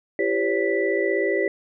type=tone cluster; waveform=sine; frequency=337.4 / 394.7 / 513 / 568 / 1974 Hz; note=E4 / G4 / C5 / C#5 / B6; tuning=+40 / +12 / -34 / +42 / -1 cents; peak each=-27 / -23 / -28 / -27 / -27 dBFS; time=0.19-1.48 s; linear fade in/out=2 ms; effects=none